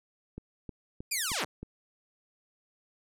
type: click train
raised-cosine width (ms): 3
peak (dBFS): -27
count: 5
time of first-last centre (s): 0.38-1.63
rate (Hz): 3.2
type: linear sweep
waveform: 5% pulse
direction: down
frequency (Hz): 2500 to 86.2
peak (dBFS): -18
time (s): 1.11-1.45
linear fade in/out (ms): 10
effects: low-pass 12000 Hz 12 dB/octave